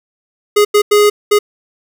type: tone bursts at uneven times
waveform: square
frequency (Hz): 415.3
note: G#4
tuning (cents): 0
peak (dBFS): -7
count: 4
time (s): 0.56-0.65 / 0.74-0.82 / 0.91-1.1 / 1.31-1.39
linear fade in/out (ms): 10
effects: none